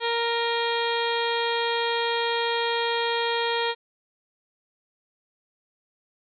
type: harmonic tone with a mistuned harmonic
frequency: 466.2 Hz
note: A#4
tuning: in tune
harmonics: 1 / 2 / 3 / 4 / 5 / 6 / 7 / 8 / 9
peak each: -27 / -28 / -35 / -32 / -35 / -42 / -32 / -36 / -37 dBFS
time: 0-3.75 s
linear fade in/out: 50 ms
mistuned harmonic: 5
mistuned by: +42 cents
effects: none